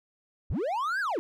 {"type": "linear two-way sweep", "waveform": "triangle", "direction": "up then down", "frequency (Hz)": [31.68, 1674, 277.4], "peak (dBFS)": -25, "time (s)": [0.5, 1.19], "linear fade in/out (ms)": 0, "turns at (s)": 1, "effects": []}